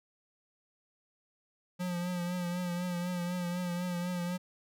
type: tone with vibrato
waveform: square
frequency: 177.3 Hz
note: F3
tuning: 26 cents sharp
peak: -33 dBFS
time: 1.79-4.38 s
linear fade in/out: 20 ms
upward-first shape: triangle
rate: 4 Hz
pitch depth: 45 cents each way
effects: none